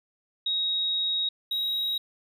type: tone pair in turn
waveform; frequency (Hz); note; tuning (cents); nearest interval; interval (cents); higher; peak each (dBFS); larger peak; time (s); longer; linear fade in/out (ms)
sine / triangle; 3784 / 3815; A#7 / A#7; +25 / +39; unison; 14; second; -24; neither; 0.46-1.29 / 1.51-1.98; first; 5
effects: none